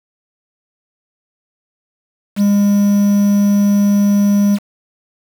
triangle tone with quantisation, 203 Hz, G#3, 39 cents flat, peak -7 dBFS, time 2.36-4.59 s, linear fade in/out 50 ms, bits 5, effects none

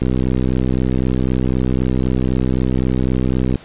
click train, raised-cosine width 3 ms, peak -5 dBFS, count 227, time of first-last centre 0.02-3.557 s, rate 63.9 Hz, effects pink hiss -41 dBFS RMS until 3.64 s + resampled to 8000 Hz

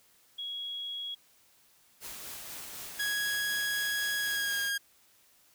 sine tone, 3322 Hz, G#7, in tune, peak -35 dBFS, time 0.38-1.15 s, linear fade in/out 10 ms
white noise with tremolo, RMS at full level -42 dBFS, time 2-4.72 s, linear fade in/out 50 ms, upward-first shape sine, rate 4 Hz, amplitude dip 25%
sawtooth tone with pitch glide, 1661.2 to 1626.1 Hz, G#6 to G#6, 0 to -37 cents, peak -26 dBFS, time 2.99-4.78 s, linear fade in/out 10 ms, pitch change -37 cents, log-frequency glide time 4.2-4.61 s
effects white hiss -64 dBFS RMS until 5.54 s

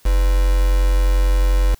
sine tone with quantisation, 45.67 Hz, F#1, 22 cents flat, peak -12 dBFS, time 0.05-1.75 s, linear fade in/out 10 ms, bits 4, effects white hiss -53 dBFS RMS until 1.79 s

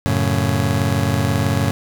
30% pulse chord, F# minor, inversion none, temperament just, 92.5 / 111 / 138.75 Hz, F#2 / A2 / C#3, 0 / +16 / +2 cents, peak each -18 dBFS, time 0.06-1.71 s, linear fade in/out 0 ms, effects none

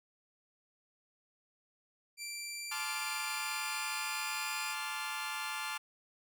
15% pulse tone with pitch glide, 2349 to 2432 Hz, D7 to D#7, 0 to -40 cents, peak -33 dBFS, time 2.17-4.76 s, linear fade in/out 50 ms, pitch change +60 cents, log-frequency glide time 2.55-4.59 s
20% pulse chord, D minor seventh, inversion second, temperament equal with one note detuned, 868.4 / 1046.5 / 1174.7 / 1396.9 Hz, A5 / C6 / D6 / F6, -23 / 0 / 0 / 0 cents, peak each -37 / -40 / -38 / -36 dBFS, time 2.71-5.78 s, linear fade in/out 10 ms
effects none

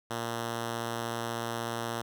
5% pulse tone, 116.54 Hz, A#2, in tune, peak -21 dBFS, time 0.1-2.02 s, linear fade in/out 10 ms, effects none

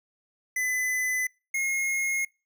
square tone pair in turn, 2011 / 2154 Hz, B6 / C7, +31 / +50 cents, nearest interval minor second, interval 119 cents, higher second, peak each -26 dBFS, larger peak neither, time 0.56-1.27 / 1.54-2.25 s, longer neither, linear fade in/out 5 ms, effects noise-tail reverb RT60 0.3 s tail -25 dB re dry

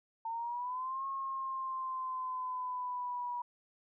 sine exponential two-way sweep, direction up then down, 900 to 1086 to 968 Hz, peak -35 dBFS, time 0.25-3.42 s, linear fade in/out 5 ms, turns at 1.06 s, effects none

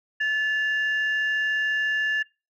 sine tone pair together, 1733 / 2801 Hz, A6 / F7, -27 / +4 cents, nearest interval minor sixth, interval 831 cents, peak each -21 / -31 dBFS, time 0.2-2.23 s, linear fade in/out 10 ms, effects noise-tail reverb RT60 0.3 s tail -24 dB re dry + tanh soft clip ceiling -16 dBFS

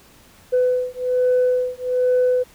sine beating tone pair, 501 / 502.2 Hz, B4 / B4, +25 / +29 cents, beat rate 1.2 Hz, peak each -18 dBFS, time 0.52-2.44 s, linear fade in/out 20 ms, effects tanh soft clip ceiling -11 dBFS + pink hiss -50 dBFS RMS until 2.54 s

